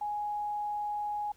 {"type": "tone", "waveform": "sine", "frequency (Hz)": 832, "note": "G#5", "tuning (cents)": 3, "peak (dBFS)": -31, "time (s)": [0.01, 1.32], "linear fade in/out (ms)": 5, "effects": ["added 50 Hz sine -65 dBFS peak until 1.36 s", "pink hiss -64 dBFS RMS until 1.36 s"]}